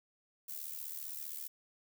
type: noise with amplitude modulation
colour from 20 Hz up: violet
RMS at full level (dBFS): -40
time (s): 0.48-1.48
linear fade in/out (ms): 10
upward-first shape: sine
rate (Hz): 75.3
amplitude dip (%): 75
effects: none